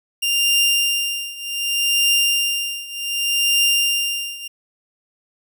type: tone with tremolo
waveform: sawtooth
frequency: 2794 Hz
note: F7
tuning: in tune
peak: -10 dBFS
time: 0.22-4.48 s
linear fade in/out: 10 ms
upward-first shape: triangle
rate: 0.66 Hz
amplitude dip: 90%
effects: none